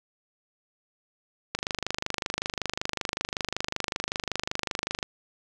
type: click train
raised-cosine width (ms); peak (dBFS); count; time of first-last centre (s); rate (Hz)
0.2; -10; 89; 1.55-5.028; 25.3
effects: none